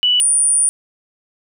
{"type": "tone pair in turn", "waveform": "sine", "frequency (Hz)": [2960, 9378], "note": ["F#7", "D9"], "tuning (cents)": [0, -4], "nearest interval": "octave + minor sixth", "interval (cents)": 1996, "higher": "second", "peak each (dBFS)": -11, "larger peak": "neither", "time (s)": [[0.03, 0.2], [0.2, 0.69]], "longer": "second", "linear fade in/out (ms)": 0, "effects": []}